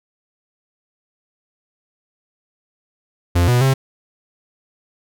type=tone with pitch steps; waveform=45% pulse; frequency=87.2 / 122.7 / 133.7 Hz; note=F2 / B2 / C3; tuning=-2 / -11 / +38 cents; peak=-12 dBFS; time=3.35-3.74 s; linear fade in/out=10 ms; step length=130 ms; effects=none